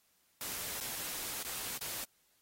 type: noise with dropouts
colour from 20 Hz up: white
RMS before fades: -40 dBFS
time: 0.41-2.04 s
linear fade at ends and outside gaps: 1 ms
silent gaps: 0.802-0.809 / 0.954-0.958 / 1.429-1.448 / 1.778-1.811 s
effects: white hiss -72 dBFS RMS until 2.41 s + AAC 48 kbps